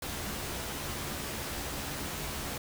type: noise with comb filter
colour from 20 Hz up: pink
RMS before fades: -37 dBFS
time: 0.02-2.58 s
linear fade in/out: 5 ms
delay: 14 ms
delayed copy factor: +0.55
effects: none